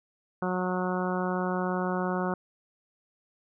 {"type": "harmonic tone", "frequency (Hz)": 182.6, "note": "F#3", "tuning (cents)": -23, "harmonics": [1, 2, 3, 4, 5, 6, 7, 8], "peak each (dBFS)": [-30, -33, -35, -36, -37, -38, -38, -39], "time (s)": [0.42, 2.34], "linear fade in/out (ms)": 2, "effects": []}